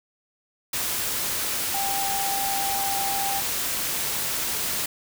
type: tone in noise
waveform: sine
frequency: 790 Hz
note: G5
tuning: 13 cents sharp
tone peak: -27 dBFS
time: 1.74-3.4 s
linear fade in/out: 5 ms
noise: white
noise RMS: -27 dBFS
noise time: 0.73-4.86 s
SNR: -3 dB
effects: none